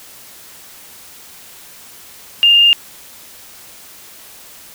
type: tone with frequency modulation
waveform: sine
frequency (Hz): 2812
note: F7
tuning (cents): +11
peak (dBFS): -6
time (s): 2.43-2.73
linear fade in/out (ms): 0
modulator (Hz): 25.1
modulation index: 0.85
effects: white hiss -39 dBFS RMS until 4.74 s